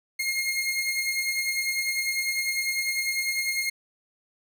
sawtooth beating tone pair, 2139 / 2149 Hz, C7 / C7, +38 / +46 cents, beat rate 10 Hz, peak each -23 / -28 dBFS, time 0.19-3.7 s, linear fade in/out 10 ms, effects none

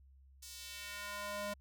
square tone with high-pass filter sweep, 204.9 Hz, G#3, 23 cents flat, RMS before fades -44 dBFS, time 0.42-1.54 s, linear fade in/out 10 ms, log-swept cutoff 6000 to 420 Hz, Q 1.1, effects added 67 Hz sine -59 dBFS peak until 1.6 s

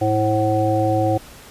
harmonic tone with a mistuned harmonic, 107.2 Hz, A2, 45 cents flat, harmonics 1 / 3 / 5 / 7, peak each -21 / -21 / -21 / -21 dBFS, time 0.01-1.18 s, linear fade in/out 10 ms, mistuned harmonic 3, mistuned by +32 cents, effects pink hiss -42 dBFS RMS until 1.5 s + resampled to 32000 Hz

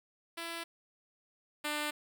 5% pulse tone pair in turn, 334.8 / 298.3 Hz, E4 / D4, +27 / +27 cents, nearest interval major second, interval 200 cents, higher first, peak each -27 / -22 dBFS, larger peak second, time 0.37-0.64 / 1.64-1.91 s, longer neither, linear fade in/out 10 ms, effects none

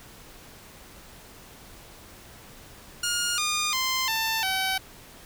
10% pulse tone with pitch steps, 1423 / 1217.5 / 1041.7 / 891.3 / 762.6 Hz, F6 / D#6 / C6 / A5 / G5, +32 / -38 / -8 / +22 / -48 cents, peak -16 dBFS, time 3.03-4.78 s, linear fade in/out 5 ms, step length 350 ms, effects pink hiss -48 dBFS RMS until 5.25 s

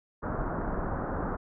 pink low-pass noise, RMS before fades -32 dBFS, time 0.22-1.37 s, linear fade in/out 20 ms, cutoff 1500 Hz, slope 48 dB/octave, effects none

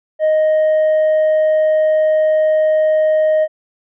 triangle tone with tanh clipping, 622.3 Hz, D#5, in tune, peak -11 dBFS, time 0.19-3.48 s, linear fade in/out 50 ms, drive 7 dB, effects none

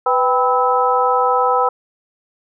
sine tone cluster, 497.9 / 783 / 994 / 1298 Hz, B4 / G5 / B5 / E6, +14 / -2 / +11 / -27 cents, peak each -18 dBFS, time 0.06-1.69 s, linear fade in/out 5 ms, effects none

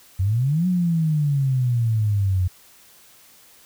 sine exponential two-way sweep, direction up then down, 89.4 to 185 to 89.4 Hz, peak -17 dBFS, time 0.19-2.48 s, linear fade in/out 10 ms, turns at 0.67 s, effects white hiss -51 dBFS RMS until 3.65 s

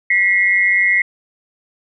sine tone pair together, 1948 / 2140 Hz, B6 / C7, -24 / +38 cents, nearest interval major second, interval 162 cents, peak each -14 dBFS, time 0.1-1.02 s, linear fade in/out 5 ms, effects none

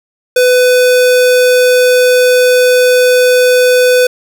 square tone, 500 Hz, B4, 21 cents sharp, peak -6 dBFS, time 0.36-4.07 s, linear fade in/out 5 ms, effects none

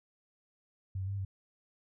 sine tone with pitch steps, 95.6 / 94.7 / 98.4 / 99.6 / 95.9 Hz, G2 / F#2 / G2 / G2 / G2, -43 / +41 / +7 / +28 / -37 cents, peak -33 dBFS, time 0.95-1.25 s, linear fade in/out 5 ms, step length 60 ms, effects none

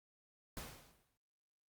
pink noise with exponential decay, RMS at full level -45 dBFS, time 0.57-1.17 s, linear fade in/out 0 ms, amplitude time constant 130 ms, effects Opus 48 kbps

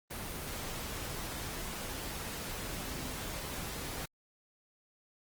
sine tone in noise, 258.1 Hz, C4, 23 cents flat, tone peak -47 dBFS, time 2.85-3.14 s, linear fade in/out 10 ms, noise pink, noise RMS -40 dBFS, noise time 0.1-4.06 s, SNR -10 dB, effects Opus 24 kbps

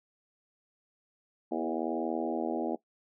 harmonic tone with a mistuned harmonic, 80.9 Hz, E2, 32 cents flat, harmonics 3 / 4 / 5 / 6 / 7 / 8 / 9 / 10, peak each -36 / -34 / -39 / -40 / -40 / -39 / -39 / -42 dBFS, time 1.51-2.76 s, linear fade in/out 10 ms, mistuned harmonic 4, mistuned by +17 cents, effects noise-tail reverb RT60 0.1 s tail -18 dB re dry

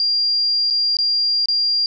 sine tone with dropouts, 4780 Hz, D8, 30 cents sharp, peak -15 dBFS, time 0-1.86 s, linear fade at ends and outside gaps 1 ms, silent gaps 0.702-0.707 / 0.969-0.987 / 1.458-1.485 s, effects none

